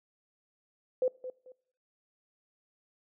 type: tone with echo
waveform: sine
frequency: 509 Hz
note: C5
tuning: 48 cents flat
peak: -24 dBFS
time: 1.02-1.08 s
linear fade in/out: 2 ms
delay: 220 ms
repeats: 2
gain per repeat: -12 dB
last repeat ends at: 1.52 s
effects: noise-tail reverb RT60 0.7 s tail -23 dB re dry